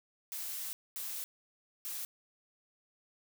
blue noise bursts at uneven times, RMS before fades -40 dBFS, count 3, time 0.32-0.73 / 0.96-1.24 / 1.85-2.05 s, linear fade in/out 0 ms, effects none

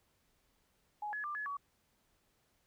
sine tone with pitch steps, 837 / 1698 / 1187 / 1702 / 1132 Hz, G#5 / G#6 / D6 / G#6 / C#6, +13 / +38 / +18 / +42 / +36 cents, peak -37 dBFS, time 1.02-1.57 s, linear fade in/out 5 ms, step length 110 ms, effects pink hiss -75 dBFS RMS until 2.66 s

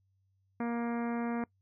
harmonic tone, 235.4 Hz, A#3, 17 cents sharp, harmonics 1 / 2 / 3 / 4 / 5 / 6 / 7 / 8 / 9 / 10, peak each -32 / -40 / -42 / -44 / -47 / -49 / -50 / -54 / -52 / -57 dBFS, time 0.6-1.44 s, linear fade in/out 2 ms, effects noise-tail reverb RT60 0.1 s tail -23 dB re dry + added 96 Hz sine -70 dBFS peak until 1.61 s

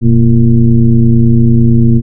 sine tone with frequency modulation, 123.47 Hz, B2, in tune, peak -3 dBFS, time 0.01-2.02 s, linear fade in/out 50 ms, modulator 109 Hz, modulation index 1.3, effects none

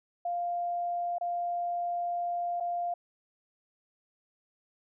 sine tone with dropouts, 698.5 Hz, F5, in tune, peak -29 dBFS, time 0.25-2.94 s, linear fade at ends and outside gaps 5 ms, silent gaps 1.184-1.21 / 2.601-2.606 s, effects none

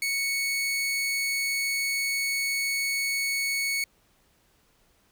sawtooth tone, 2217 Hz, C#7, in tune, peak -22 dBFS, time 0.02-3.84 s, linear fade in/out 2 ms, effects pink hiss -65 dBFS RMS until 5.11 s

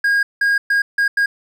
triangle tone bursts at uneven times, 1630 Hz, G#6, 33 cents flat, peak -11 dBFS, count 5, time 0.04-0.23 / 0.41-0.58 / 0.7-0.82 / 0.98-1.08 / 1.17-1.26 s, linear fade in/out 5 ms, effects none

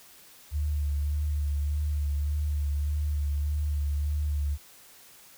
sine tone with vibrato, 73.42 Hz, D2, in tune, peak -25 dBFS, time 0.51-4.58 s, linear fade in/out 50 ms, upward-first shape sine, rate 1.7 Hz, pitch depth 31 cents each way, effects white hiss -53 dBFS RMS until 5.37 s

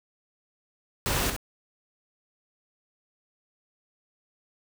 pink noise with echo, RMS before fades -27 dBFS, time 1.06-1.3 s, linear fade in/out 0 ms, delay 64 ms, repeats 1, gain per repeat -6 dB, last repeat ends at 1.364 s, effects none

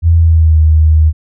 sine tone with pitch glide, 83.4 to 78.27 Hz, E2 to D#2, +21 to +11 cents, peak -4 dBFS, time 0.02-1.13 s, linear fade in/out 50 ms, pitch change -110 cents, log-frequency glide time 0.15-0.6 s, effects none

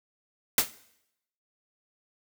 white noise with exponential decay, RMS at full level -17 dBFS, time 0.58-0.71 s, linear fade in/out 2 ms, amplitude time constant 27 ms, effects noise-tail reverb RT60 0.8 s tail -19 dB re dry

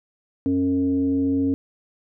sine tone with frequency modulation, 274.1 Hz, C#4, 19 cents flat, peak -18 dBFS, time 0.46-1.54 s, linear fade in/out 0 ms, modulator 183 Hz, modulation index 0.49, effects none

